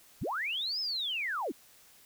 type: linear two-way sweep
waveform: sine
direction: up then down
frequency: 34.65 to 5260 to 206.1 Hz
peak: -31 dBFS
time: 0.21-1.52 s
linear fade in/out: 10 ms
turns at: 0.8 s
effects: white hiss -59 dBFS RMS until 2.05 s